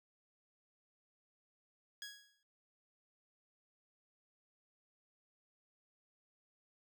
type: tone with exponential decay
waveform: 15% pulse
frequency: 1661.2 Hz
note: G#6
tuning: in tune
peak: -36 dBFS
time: 2.02-2.43 s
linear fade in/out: 1 ms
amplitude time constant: 88 ms
effects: none